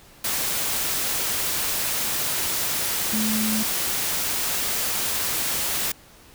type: tone in noise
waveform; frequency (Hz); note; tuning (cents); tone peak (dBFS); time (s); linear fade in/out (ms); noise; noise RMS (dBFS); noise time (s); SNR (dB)
sine; 216.9; A3; -25; -23; 3.13-3.63; 5; white; -25; 0.24-5.92; -1
effects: pink hiss -50 dBFS RMS until 6.34 s